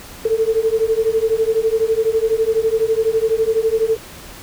sine beating tone pair, 440 / 452 Hz, A4 / A4, 0 / +47 cents, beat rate 12 Hz, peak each -17 dBFS, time 0.25-3.97 s, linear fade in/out 5 ms, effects pink hiss -37 dBFS RMS until 4.42 s

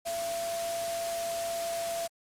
sine tone in noise, 675 Hz, E5, 41 cents sharp, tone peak -31 dBFS, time 0.05-2.08 s, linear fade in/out 20 ms, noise white, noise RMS -38 dBFS, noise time 0.05-2.08 s, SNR +4 dB, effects low-pass 11000 Hz 12 dB/octave + Opus 48 kbps

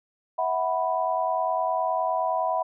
sine chord, E suspended second, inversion none, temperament equal with one note detuned, 650.2 / 740 / 987.8 Hz, E5 / F#5 / B5, -24 / 0 / 0 cents, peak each -27 dBFS, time 0.38-2.63 s, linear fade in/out 10 ms, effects none

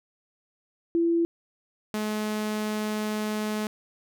sine / sawtooth tone pair in turn, 336.8 / 213.3 Hz, E4 / G#3, +37 / +46 cents, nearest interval minor sixth, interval 791 cents, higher first, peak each -20 / -23 dBFS, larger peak first, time 0.95-1.25 / 1.94-3.67 s, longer second, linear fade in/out 0 ms, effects none

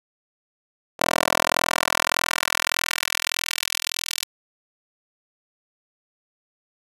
10% pulse tone with high-pass filter sweep, 41.68 Hz, E1, 20 cents sharp, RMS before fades -24 dBFS, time 0.99-4.25 s, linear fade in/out 20 ms, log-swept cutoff 590 to 3800 Hz, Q 1, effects resampled to 32000 Hz

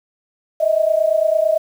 sine tone pair together, 620 / 648.9 Hz, D#5 / E5, -6 / -27 cents, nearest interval minor second, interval 79 cents, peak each -16 / -16 dBFS, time 0.6-1.58 s, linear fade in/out 10 ms, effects 7-bit

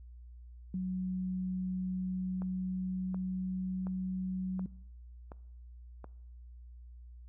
sine tone with pitch glide, 185 to 186.18 Hz, F#3 to F#3, 0 to +11 cents, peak -32 dBFS, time 0.74-4.66 s, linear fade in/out 2 ms, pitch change +11 cents, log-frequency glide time 1.82-3.9 s
click train, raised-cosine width 1 ms, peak -32 dBFS, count 6, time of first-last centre 2.42-6.043 s, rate 1.38 Hz
effects noise-tail reverb RT60 0.8 s tail -22 dB re dry + added 60 Hz sine -48 dBFS peak until 7.28 s

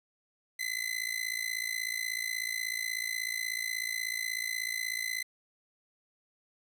sawtooth tone with amplitude modulation, 2030 Hz, B6, 47 cents sharp, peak -25 dBFS, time 0.59-5.23 s, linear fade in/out 10 ms, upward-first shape sine, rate 56.4 Hz, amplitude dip 90%, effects 10-bit

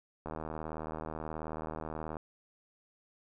click train, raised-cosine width 1 ms, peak -25 dBFS, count 151, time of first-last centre 0.26-2.168 s, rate 78.6 Hz, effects none

